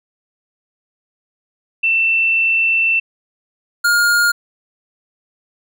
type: tone pair in turn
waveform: sine / square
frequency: 2678 / 1418.6 Hz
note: E7 / F6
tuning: +27 / +27 cents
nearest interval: major seventh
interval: 1100 cents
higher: first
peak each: -12 dBFS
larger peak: neither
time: 1.83-3 / 3.84-4.32 s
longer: first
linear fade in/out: 10 ms
effects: none